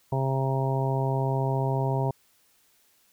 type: harmonic tone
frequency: 133.9 Hz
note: C3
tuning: 40 cents sharp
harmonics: 1 / 2 / 3 / 4 / 5 / 6 / 7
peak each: -25 / -37 / -32 / -36 / -33 / -37 / -33 dBFS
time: 0.12-2.11 s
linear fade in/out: 5 ms
effects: white hiss -64 dBFS RMS until 3.12 s